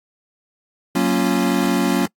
square chord, Gb major seventh, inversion none, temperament equal with one note detuned, 185.96 / 233.1 / 277.2 / 349.2 Hz, Gb3 / Bb3 / Db4 / F4, +9 / 0 / 0 / 0 cents, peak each -22 / -22 / -21 / -24 dBFS, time 0.95-2.06 s, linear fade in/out 5 ms, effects noise-tail reverb RT60 0.1 s tail -24 dB re dry + AAC 64 kbps

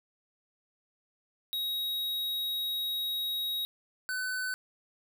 square tone pair in turn, 3800 / 1508 Hz, A#7 / F#6, +33 / +32 cents, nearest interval octave + major third, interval 1601 cents, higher first, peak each -31 / -32 dBFS, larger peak first, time 1.53-3.65 / 4.09-4.54 s, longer first, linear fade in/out 0 ms, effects none

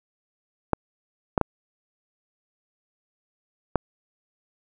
clicks, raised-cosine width 1 ms, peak -5 dBFS, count 4, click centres 0.733 / 1.378 / 1.413 / 3.757 s, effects none

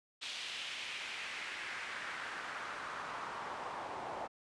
pink noise with band-pass filter sweep, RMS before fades -43 dBFS, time 0.21-4.28 s, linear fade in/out 20 ms, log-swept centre 3400 to 760 Hz, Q 2, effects resampled to 22050 Hz

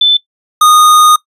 sine / square tone pair in turn, 3520 / 1233.1 Hz, A7 / D#6, 0 / -16 cents, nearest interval octave + tritone, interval 1816 cents, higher first, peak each -4 dBFS, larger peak neither, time 0.01-0.17 / 0.61-1.16 s, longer second, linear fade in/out 5 ms, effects noise-tail reverb RT60 0.1 s tail -19 dB re dry + resampled to 32000 Hz

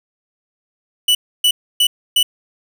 45% pulse tone bursts, 2963 Hz, F#7, 2 cents sharp, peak -10 dBFS, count 4, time 1.08-2.23 s, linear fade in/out 5 ms, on 70 ms, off 290 ms, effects none

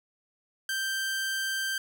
sawtooth tone, 1568 Hz, G6, in tune, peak -25 dBFS, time 0.69-1.78 s, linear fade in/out 2 ms, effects none

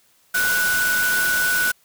sine tone in noise, 1480 Hz, F#6, in tune, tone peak -18 dBFS, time 0.34-1.72 s, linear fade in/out 10 ms, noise white, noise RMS -25 dBFS, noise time 0.34-1.72 s, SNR +4 dB, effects white hiss -59 dBFS RMS until 1.84 s

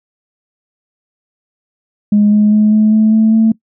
sine tone with pitch steps, 207.7 / 210.1 / 212.6 / 215 / 217.5 / 220.1 / 222.6 Hz, G#3 / G#3 / G#3 / A3 / A3 / A3 / A3, 0 / +20 / +41 / -40 / -20 / +1 / +20 cents, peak -5 dBFS, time 2.12-3.52 s, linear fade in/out 5 ms, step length 200 ms, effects noise-tail reverb RT60 0.1 s tail -21 dB re dry + tanh soft clip ceiling -2 dBFS

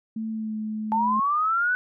sine tone with pitch glide, 221.2 to 215.9 Hz, A3 to A3, +9 to -33 cents, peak -27 dBFS, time 0.16-1.2 s, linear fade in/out 5 ms, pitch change -42 cents, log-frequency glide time 0.3-0.56 s
sine linear sweep, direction up, 869 to 1508 Hz, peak -20 dBFS, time 0.92-1.75 s, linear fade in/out 0 ms
effects none

